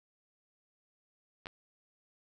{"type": "clicks", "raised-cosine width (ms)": 0.3, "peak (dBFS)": -26, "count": 2, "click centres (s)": [1.458, 1.469], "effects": []}